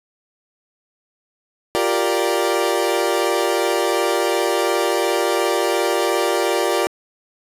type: chord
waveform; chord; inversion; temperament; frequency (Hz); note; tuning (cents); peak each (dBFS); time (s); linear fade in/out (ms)
30% pulse; G minor seventh; third; equal; 349.2 / 392 / 466.2 / 587.3; F4 / G4 / Bb4 / D5; 0 / 0 / 0 / 0; -20; 1.75-6.87; 0
effects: resampled to 32000 Hz + 8-bit